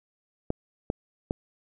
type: clicks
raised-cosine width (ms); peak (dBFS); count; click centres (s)
2; -13; 3; 0.504 / 0.901 / 1.309
effects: none